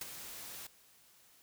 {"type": "noise with ADSR envelope", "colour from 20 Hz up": "white", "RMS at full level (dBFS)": -38, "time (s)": [0.01, 0.67], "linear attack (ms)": 4, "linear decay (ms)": 20, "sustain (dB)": -9, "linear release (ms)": 4, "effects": ["white hiss -64 dBFS RMS until 1.42 s"]}